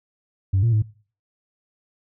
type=tone with pitch steps; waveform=sine; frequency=96 / 116.1 / 107.8 Hz; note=G2 / A#2 / A2; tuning=-36 / -7 / -35 cents; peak=-14 dBFS; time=0.53-0.824 s; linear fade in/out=10 ms; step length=98 ms; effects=noise-tail reverb RT60 0.4 s tail -21 dB re dry + tanh soft clip ceiling -13 dBFS